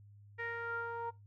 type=tone with low-pass filter sweep; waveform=sawtooth; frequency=466.2 Hz; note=A#4; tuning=in tune; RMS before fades=-40 dBFS; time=0.38-1.11 s; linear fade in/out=20 ms; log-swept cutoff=2000 to 1000 Hz; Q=6.9; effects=noise-tail reverb RT60 0.2 s tail -21 dB re dry + added 102 Hz sine -55 dBFS peak until 1.26 s